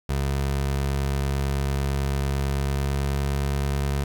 25% pulse tone with pitch glide, 69 to 69.8 Hz, C#2 to C#2, -7 to +13 cents, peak -19 dBFS, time 0.09-4.04 s, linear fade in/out 5 ms, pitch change +20 cents, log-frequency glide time 2.55-3.45 s, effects 9-bit

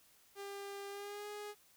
sawtooth tone with pitch glide, 399.4 to 415.4 Hz, G4 to G#4, +32 to 0 cents, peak -40 dBFS, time 0.35-1.55 s, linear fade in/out 50 ms, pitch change +68 cents, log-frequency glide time 0.89-1.27 s, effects white hiss -67 dBFS RMS until 1.76 s

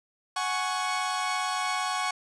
sawtooth chord, F# suspended second, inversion none, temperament equal with one note detuned, 740 / 837.4 / 1108.7 Hz, F#5 / G#5 / C#6, 0 / +14 / 0 cents, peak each -28 / -30 / -26 dBFS, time 0.36-2.11 s, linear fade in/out 5 ms, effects resampled to 22050 Hz

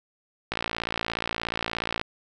click train, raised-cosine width 0.3 ms, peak -11 dBFS, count 86, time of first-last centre 0.52-2.014 s, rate 56.9 Hz, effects none

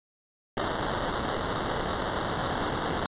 white noise with sample-and-hold, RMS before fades -30 dBFS, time 0.57-3.06 s, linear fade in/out 0 ms, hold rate 2450 Hz, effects resampled to 8000 Hz

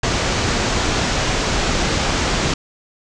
pink low-pass noise, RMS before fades -19 dBFS, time 0.03-2.54 s, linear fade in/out 5 ms, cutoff 7300 Hz, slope 48 dB/octave, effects none

